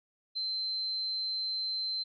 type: tone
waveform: sine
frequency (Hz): 4100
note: C8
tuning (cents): -36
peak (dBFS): -31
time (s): 0.35-2.04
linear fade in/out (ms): 20
effects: none